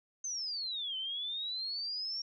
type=exponential two-way sweep; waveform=sine; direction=down then up; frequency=6320 to 3040 to 5580 Hz; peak=-35 dBFS; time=0.24-2.22 s; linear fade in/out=5 ms; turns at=0.97 s; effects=none